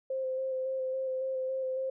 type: tone with vibrato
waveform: sine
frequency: 523.3 Hz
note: C5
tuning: in tune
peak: -30 dBFS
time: 0.1-1.9 s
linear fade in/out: 5 ms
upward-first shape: square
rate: 3.6 Hz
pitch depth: 14 cents each way
effects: none